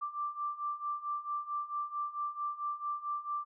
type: beating tone pair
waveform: sine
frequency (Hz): 1174 / 1178.5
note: D6 / D6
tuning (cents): -1 / +6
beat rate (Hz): 4.5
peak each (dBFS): -39 / -36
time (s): 0.01-3.45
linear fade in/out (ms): 20
effects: none